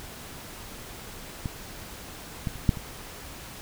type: clicks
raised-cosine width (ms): 5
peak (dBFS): -17 / -16 / -27 / -6 / -23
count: 5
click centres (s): 1.458 / 2.472 / 2.557 / 2.692 / 2.772
effects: pink hiss -42 dBFS RMS until 3.61 s